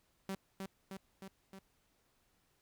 sawtooth tone with echo, 192.7 Hz, G3, 29 cents flat, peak -34 dBFS, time 0.29-0.35 s, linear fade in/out 2 ms, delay 310 ms, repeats 4, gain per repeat -3 dB, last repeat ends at 1.59 s, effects pink hiss -75 dBFS RMS until 2.61 s

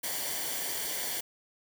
white noise with comb filter, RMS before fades -34 dBFS, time 0.03-1.21 s, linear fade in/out 10 ms, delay 0.77 ms, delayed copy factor -0.6, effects none

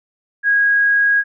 sine tone, 1645 Hz, G#6, 17 cents flat, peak -11 dBFS, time 0.43-1.24 s, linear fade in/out 50 ms, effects none

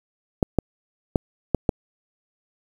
clicks, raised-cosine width 2 ms, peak -4 dBFS, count 5, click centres 0.428 / 0.587 / 1.158 / 1.547 / 1.692 s, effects 7-bit

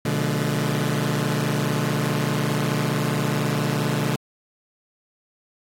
sawtooth chord, B diminished seventh, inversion none, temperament just, 123.47 / 148.16 / 177.8 / 213.4 Hz, B2 / D3 / F3 / Ab3, 0 / +16 / +31 / +47 cents, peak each -23 / -20 / -26 / -24 dBFS, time 0.05-4.16 s, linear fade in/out 5 ms, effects AAC 48 kbps

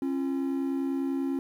triangle tone pair together, 272.1 / 342.2 Hz, C#4 / F4, -32 / -35 cents, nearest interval major third, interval 397 cents, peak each -25 / -31 dBFS, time 0.02-1.39 s, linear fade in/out 2 ms, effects tanh soft clip ceiling -18 dBFS + 10-bit

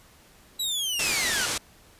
sawtooth linear sweep, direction down, 3951 to 1375 Hz, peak -23 dBFS, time 0.59-1.46 s, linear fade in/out 10 ms
white low-pass noise, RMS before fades -29 dBFS, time 0.99-1.58 s, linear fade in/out 5 ms, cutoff 8800 Hz, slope 24 dB/octave
effects pink hiss -55 dBFS RMS until 1.99 s + resampled to 32000 Hz

